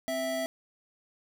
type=tone pair together; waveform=square; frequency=261.5 / 658 Hz; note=C4 / E5; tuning=-1 / -3 cents; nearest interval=octave + major third; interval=1598 cents; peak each=-37 / -31 dBFS; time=0.08-0.46 s; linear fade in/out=0 ms; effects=none